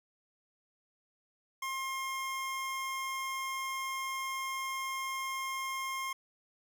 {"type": "tone", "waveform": "25% pulse", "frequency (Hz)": 1066, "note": "C6", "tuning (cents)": 32, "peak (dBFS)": -31, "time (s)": [1.62, 6.13], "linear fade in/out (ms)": 5, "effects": []}